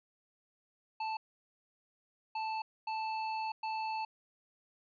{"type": "tone bursts at uneven times", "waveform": "square", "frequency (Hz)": 880, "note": "A5", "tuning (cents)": 0, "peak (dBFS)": -35, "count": 4, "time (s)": [[1, 1.17], [2.35, 2.62], [2.87, 3.52], [3.63, 4.05]], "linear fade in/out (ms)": 5, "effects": ["resampled to 11025 Hz"]}